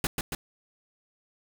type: noise with echo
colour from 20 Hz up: pink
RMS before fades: -27 dBFS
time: 0.04-0.07 s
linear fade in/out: 2 ms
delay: 140 ms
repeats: 2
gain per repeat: -3 dB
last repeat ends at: 0.35 s
effects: none